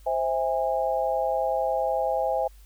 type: chord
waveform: sine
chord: C augmented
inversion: none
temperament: just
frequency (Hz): 523.3 / 654.1 / 817.6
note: C5 / E5 / G#5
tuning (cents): 0 / -14 / -27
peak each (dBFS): -27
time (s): 0.06-2.48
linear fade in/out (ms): 10
effects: added 50 Hz sine -47 dBFS peak until 2.65 s + white hiss -60 dBFS RMS until 2.65 s